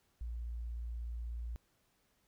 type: tone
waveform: sine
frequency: 58.27 Hz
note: A#1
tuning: in tune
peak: -38 dBFS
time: 0.21-1.56 s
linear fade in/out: 0 ms
effects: pink hiss -75 dBFS RMS until 2.27 s